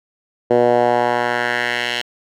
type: tone with band-pass filter sweep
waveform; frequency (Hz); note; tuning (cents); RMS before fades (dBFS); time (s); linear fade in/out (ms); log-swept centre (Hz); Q
10% pulse; 121; B2; -35; -17; 0.5-2.02; 10; 480 to 3000; 1.8
effects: none